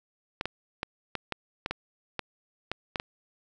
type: clicks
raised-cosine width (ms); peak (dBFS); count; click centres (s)
0.3; -14; 11; 0.411 / 0.456 / 0.831 / 1.153 / 1.323 / 1.661 / 1.71 / 2.193 / 2.716 / 2.958 / 2.999
effects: none